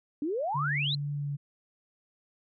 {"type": "exponential sweep", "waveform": "sine", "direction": "up", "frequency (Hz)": [277.2, 4173], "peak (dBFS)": -28, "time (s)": [0.22, 0.95], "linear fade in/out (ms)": 2}
{"type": "tone with vibrato", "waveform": "sine", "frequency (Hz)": 143.9, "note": "D3", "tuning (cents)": -35, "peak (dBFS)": -30, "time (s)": [0.54, 1.37], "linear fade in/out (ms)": 20, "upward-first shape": "triangle", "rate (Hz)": 2.2, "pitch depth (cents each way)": 14}
{"effects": []}